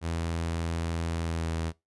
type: tone with pitch glide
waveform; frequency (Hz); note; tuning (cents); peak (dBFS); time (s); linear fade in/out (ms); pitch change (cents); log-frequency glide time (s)
sawtooth; 83.2 to 81.68; E2 to E2; +17 to -15; -25; 0.01-1.73; 50; -32; 1.16-1.56
effects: noise-tail reverb RT60 0.2 s tail -21 dB re dry + resampled to 24000 Hz